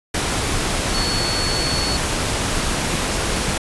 sine tone in noise, 4414 Hz, C#8, 8 cents flat, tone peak -23 dBFS, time 0.94-1.97 s, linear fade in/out 5 ms, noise pink, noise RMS -21 dBFS, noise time 0.14-3.58 s, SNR -5 dB, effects resampled to 24000 Hz

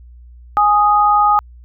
sine tone pair together, 830.6 / 1244.5 Hz, G#5 / D#6, 0 / 0 cents, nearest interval perfect fifth, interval 700 cents, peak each -12 dBFS, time 0.57-1.39 s, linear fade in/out 0 ms, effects added 60 Hz sine -37 dBFS peak until 1.64 s

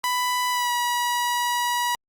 sawtooth tone with pitch glide, 993 to 967.5 Hz, B5 to B5, +9 to -36 cents, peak -18 dBFS, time 0.04-1.95 s, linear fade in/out 0 ms, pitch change -45 cents, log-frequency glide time 0.51-0.71 s, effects Opus 48 kbps

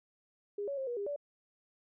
sine tone with pitch steps, 408.1 / 560 / 533 / 481.2 / 403.9 / 577 Hz, G#4 / C#5 / C5 / B4 / G#4 / D5, -30 / +18 / +32 / -45 / -48 / -31 cents, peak -34 dBFS, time 0.58-1.162 s, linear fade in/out 5 ms, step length 97 ms, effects none

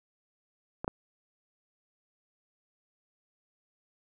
clicks, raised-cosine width 1 ms, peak -20 / -15 dBFS, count 2, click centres 0.845 / 0.879 s, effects none

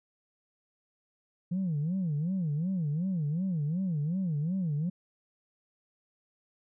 sine tone with vibrato, 167 Hz, E3, 23 cents sharp, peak -26 dBFS, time 1.51-4.9 s, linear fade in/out 10 ms, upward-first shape sine, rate 2.7 Hz, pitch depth 250 cents each way, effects tanh soft clip ceiling -25 dBFS

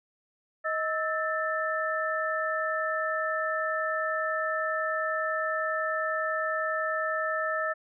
sine tone cluster, 629 / 1307 / 1775 Hz, D#5 / E6 / A6, +19 / -15 / +15 cents, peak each -31 dBFS, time 0.64-7.74 s, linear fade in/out 20 ms, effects none

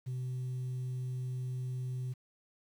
sine tone, 127.2 Hz, C3, 48 cents flat, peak -32 dBFS, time 0.06-2.14 s, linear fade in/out 20 ms, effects tanh soft clip ceiling -33 dBFS + 10-bit

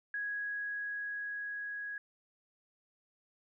sine tone with level ramp, 1661.2 Hz, G#6, in tune, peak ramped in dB -34 to -38 dBFS, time 0.14-1.98 s, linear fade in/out 2 ms, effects none

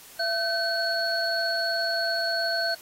sine tone cluster, 673 / 1529 / 4376 Hz, E5 / G6 / C#8, +36 / -44 / -23 cents, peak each -28 dBFS, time 0.19-2.75 s, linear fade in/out 10 ms, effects white hiss -48 dBFS RMS until 2.81 s + AAC 48 kbps

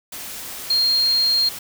sine tone in noise, 4220 Hz, C8, 14 cents sharp, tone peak -15 dBFS, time 0.7-1.49 s, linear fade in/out 5 ms, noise white, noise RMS -33 dBFS, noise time 0.12-1.59 s, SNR +15 dB, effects none

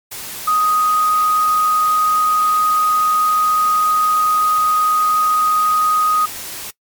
sine tone in noise, 1248 Hz, D#6, 5 cents sharp, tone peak -12 dBFS, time 0.47-6.26 s, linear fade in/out 10 ms, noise white, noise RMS -29 dBFS, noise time 0.11-6.71 s, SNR +14 dB, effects noise-tail reverb RT60 0.1 s tail -21 dB re dry + MP3 96 kbps

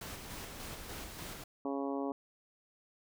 pink noise with tremolo, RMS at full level -44 dBFS, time 0.01-1.44 s, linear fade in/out 5 ms, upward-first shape square, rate 3.4 Hz, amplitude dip 30%
harmonic tone, 138.59 Hz, C#3, in tune, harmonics 2 / 3 / 4 / 5 / 6 / 7 / 8, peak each -36 / -40 / -42 / -44 / -46 / -47 / -48 dBFS, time 1.65-2.12 s, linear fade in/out 2 ms
effects none

